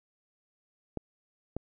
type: clicks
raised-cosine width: 2 ms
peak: -20 dBFS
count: 2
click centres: 0.973 / 1.566 s
effects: none